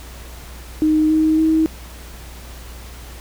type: tone with pitch steps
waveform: sine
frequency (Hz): 309.7 / 313.8 / 318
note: D#4 / D#4 / D#4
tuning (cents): -8 / +15 / +38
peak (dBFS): -12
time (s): 0.82-1.66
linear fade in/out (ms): 0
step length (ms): 280
effects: added 60 Hz sine -35 dBFS peak until 3.2 s + pink hiss -40 dBFS RMS until 3.2 s